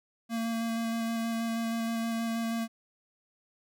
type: tone with vibrato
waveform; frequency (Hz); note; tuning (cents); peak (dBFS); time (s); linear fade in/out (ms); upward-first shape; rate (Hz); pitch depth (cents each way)
square; 228.5; A#3; -34; -30; 0.29-2.68; 50; square; 6.3; 10
effects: none